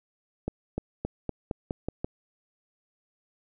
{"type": "accelerating click train", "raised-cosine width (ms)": 2, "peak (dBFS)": -16, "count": 8, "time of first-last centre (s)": [0.48, 2.045], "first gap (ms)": 300, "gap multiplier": 0.9, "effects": []}